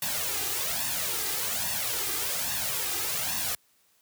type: noise with flanger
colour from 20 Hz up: white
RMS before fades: -30 dBFS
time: 0.02-3.55 s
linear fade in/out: 2 ms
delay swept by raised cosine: 1.1 to 2.5 ms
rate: 1.2 Hz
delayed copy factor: +0.7
effects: white hiss -66 dBFS RMS until 4.01 s + high-pass 60 Hz 12 dB/octave